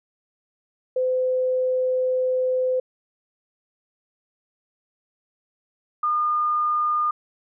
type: tone pair in turn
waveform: sine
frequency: 511 / 1215.4 Hz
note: C5 / D#6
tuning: -41 / -41 cents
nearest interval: octave + minor third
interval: 1500 cents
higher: second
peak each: -19 dBFS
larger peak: neither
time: 0.96-2.8 / 6.03-7.11 s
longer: first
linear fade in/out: 5 ms
effects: none